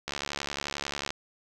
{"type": "click train", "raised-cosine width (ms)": 0.2, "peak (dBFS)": -14, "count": 74, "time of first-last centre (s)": [0.08, 1.105], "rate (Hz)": 71.2, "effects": []}